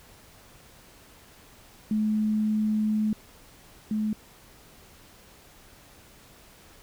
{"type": "tone pair in turn", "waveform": "sine", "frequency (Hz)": [214.5, 214.5], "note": ["A3", "A3"], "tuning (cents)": [-44, -44], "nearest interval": "unison", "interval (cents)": 0, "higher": "neither", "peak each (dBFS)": [-22, -24], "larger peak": "first", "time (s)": [[1.91, 3.13], [3.91, 4.13]], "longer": "first", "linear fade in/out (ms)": 2, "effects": ["pink hiss -53 dBFS RMS until 6.82 s"]}